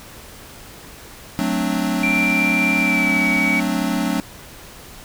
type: chord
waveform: square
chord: D dominant seventh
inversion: first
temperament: equal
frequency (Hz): 185 / 220 / 261.6 / 293.7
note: F#3 / A3 / C4 / D4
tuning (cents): 0 / 0 / 0 / 0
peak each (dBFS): -25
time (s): 1.39-4.2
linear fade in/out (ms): 0
type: tone with pitch glide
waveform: sine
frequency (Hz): 2359 to 2263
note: D7 to C#7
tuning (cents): +7 to +35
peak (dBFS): -17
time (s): 2.03-3.6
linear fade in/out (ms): 5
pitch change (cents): -72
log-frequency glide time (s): 2.79-3.29
effects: pink hiss -40 dBFS RMS until 5.04 s